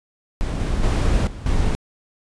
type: noise with level steps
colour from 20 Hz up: brown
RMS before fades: -23 / -21 / -17 / -32 / -19 dBFS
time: 0.41-1.75 s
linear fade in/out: 0 ms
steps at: 0.6 / 0.83 / 1.27 / 1.46 s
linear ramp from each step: 2 ms
effects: resampled to 22050 Hz